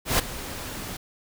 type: noise with ADSR envelope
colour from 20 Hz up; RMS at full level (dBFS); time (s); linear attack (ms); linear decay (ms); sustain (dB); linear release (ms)
pink; -19; 0.05-0.97; 140; 11; -16; 7
effects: none